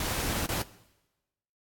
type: noise with dropouts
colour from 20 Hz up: pink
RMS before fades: -31 dBFS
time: 0-0.62 s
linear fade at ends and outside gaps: 2 ms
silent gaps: 0.461-0.489 s
effects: noise-tail reverb RT60 1.0 s tail -18 dB re dry + AAC 64 kbps